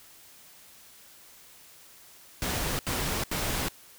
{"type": "noise bursts", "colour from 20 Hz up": "pink", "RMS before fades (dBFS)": -30, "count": 3, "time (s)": [2.42, 3.684], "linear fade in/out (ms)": 0, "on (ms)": 370, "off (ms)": 77, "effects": ["white hiss -53 dBFS RMS until 3.98 s"]}